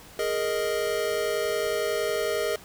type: chord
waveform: square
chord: Ab suspended second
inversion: none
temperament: equal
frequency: 415.3 / 466.2 / 622.3 Hz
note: Ab4 / Bb4 / Eb5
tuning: 0 / 0 / 0 cents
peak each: -30 dBFS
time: 0.19-2.56 s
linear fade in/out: 2 ms
effects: pink hiss -48 dBFS RMS until 2.64 s